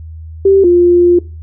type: tone pair in turn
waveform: sine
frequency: 390 / 350.8 Hz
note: G4 / F4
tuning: -9 / +8 cents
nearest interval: major second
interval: 183 cents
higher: first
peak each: -4 dBFS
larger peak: neither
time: 0.45-0.64 / 0.64-1.19 s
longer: second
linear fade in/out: 5 ms
effects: noise-tail reverb RT60 0.3 s tail -20 dB re dry + added 80 Hz sine -26 dBFS peak until 1.42 s